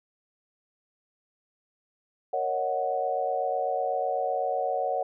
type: chord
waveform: sine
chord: D# minor seventh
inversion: second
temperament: equal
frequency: 466.2 / 554.4 / 622.3 / 740 Hz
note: A#4 / C#5 / D#5 / F#5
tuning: 0 / 0 / 0 / 0 cents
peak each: -34 / -30 / -34 / -28 dBFS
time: 2.33-5.03 s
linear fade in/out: 5 ms
effects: none